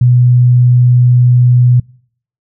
sine tone, 123.47 Hz, B2, in tune, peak -4 dBFS, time 0.01-1.8 s, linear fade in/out 5 ms, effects noise-tail reverb RT60 0.6 s tail -26 dB re dry

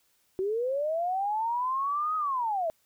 sine linear two-way sweep, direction up then down, 366.8 to 1271 to 622 Hz, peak -26 dBFS, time 0.39-2.7 s, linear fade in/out 0 ms, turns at 2.16 s, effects white hiss -69 dBFS RMS until 2.85 s

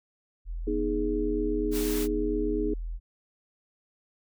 sine tone, 41.66 Hz, E1, 19 cents sharp, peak -31 dBFS, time 0.45-3 s, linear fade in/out 50 ms
sine chord, G# minor, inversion first, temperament equal with one note detuned, 242.7 / 311.1 / 415.3 Hz, B3 / D#4 / G#4, -30 / 0 / 0 cents, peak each -34 / -29 / -29 dBFS, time 0.67-2.74 s, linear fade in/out 5 ms
white noise, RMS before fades -36 dBFS, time 1.71-2.08 s, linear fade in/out 50 ms
effects none

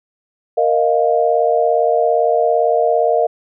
sine chord, Bb suspended fourth, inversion none, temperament just, 466.2 / 621.6 / 699.2 Hz, Bb4 / Eb5 / F5, 0 / -2 / +2 cents, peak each -16 dBFS, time 0.57-3.27 s, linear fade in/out 10 ms, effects none

